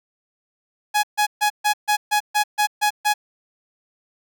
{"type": "tone bursts", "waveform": "sawtooth", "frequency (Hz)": 837, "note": "G#5", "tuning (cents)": 13, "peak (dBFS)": -12, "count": 10, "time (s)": [0.94, 3.14], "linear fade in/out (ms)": 20, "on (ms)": 94, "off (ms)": 140, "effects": []}